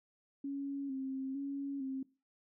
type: tone with vibrato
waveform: sine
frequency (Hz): 272.2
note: C#4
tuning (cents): -31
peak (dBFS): -36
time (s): 0.44-2.03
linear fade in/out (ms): 5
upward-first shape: square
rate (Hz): 1.1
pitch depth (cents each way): 39
effects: noise-tail reverb RT60 0.3 s tail -20 dB re dry